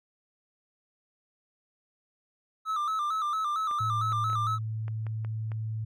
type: tone with vibrato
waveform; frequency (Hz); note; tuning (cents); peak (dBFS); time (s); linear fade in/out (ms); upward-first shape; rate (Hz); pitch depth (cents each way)
triangle; 1242; D#6; -3; -25; 2.65-4.59; 50; square; 4.4; 73
type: clicks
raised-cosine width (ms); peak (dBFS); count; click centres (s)
0.5; -30; 8; 3.712 / 4.121 / 4.3 / 4.331 / 4.881 / 5.067 / 5.248 / 5.518
type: tone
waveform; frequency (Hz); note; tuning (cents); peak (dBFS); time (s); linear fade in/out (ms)
sine; 110; A2; 0; -30; 3.8-5.85; 10
effects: none